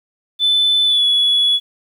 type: tone with pitch glide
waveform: sine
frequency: 3510 to 3392 Hz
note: A7 to G#7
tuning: -5 to +36 cents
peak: -10 dBFS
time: 0.39-1.6 s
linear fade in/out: 50 ms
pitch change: -59 cents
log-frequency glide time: 0.85-1.05 s
effects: tanh soft clip ceiling -8 dBFS + 8-bit